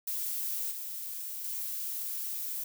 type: noise with level steps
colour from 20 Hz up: violet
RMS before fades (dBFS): -34 / -39 / -36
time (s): 0.07-2.64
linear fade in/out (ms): 5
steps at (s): 0.71 / 1.44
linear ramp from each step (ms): 5
effects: none